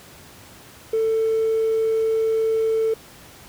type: tone with hard clipping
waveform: sine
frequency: 445 Hz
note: A4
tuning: 20 cents sharp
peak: -18 dBFS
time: 0.93-2.94 s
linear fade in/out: 5 ms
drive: 1 dB
effects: pink hiss -45 dBFS RMS until 3.48 s + high-pass 60 Hz 12 dB/octave